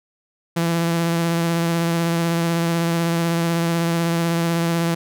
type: tone with vibrato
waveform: sawtooth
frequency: 168 Hz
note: E3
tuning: 33 cents sharp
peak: -14 dBFS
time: 0.56-4.95 s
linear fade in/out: 10 ms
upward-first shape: sine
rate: 16 Hz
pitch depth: 18 cents each way
effects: none